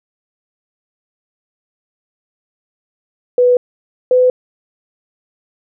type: tone pair in turn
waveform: sine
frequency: 493.9 / 504 Hz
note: B4 / B4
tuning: 0 / +35 cents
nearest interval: unison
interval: 35 cents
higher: second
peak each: -7 dBFS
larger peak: neither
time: 3.38-3.57 / 4.11-4.3 s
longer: neither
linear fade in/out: 2 ms
effects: none